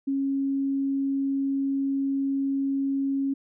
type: tone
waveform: sine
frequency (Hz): 273.9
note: C#4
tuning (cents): -21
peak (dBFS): -23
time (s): 0.07-3.34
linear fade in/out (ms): 10
effects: none